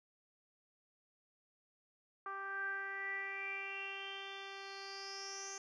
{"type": "tone with low-pass filter sweep", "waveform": "10% pulse", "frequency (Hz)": 392, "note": "G4", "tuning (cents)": 0, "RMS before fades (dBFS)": -44, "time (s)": [2.26, 5.58], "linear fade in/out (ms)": 2, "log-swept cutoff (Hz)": [1300, 6400], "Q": 9, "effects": []}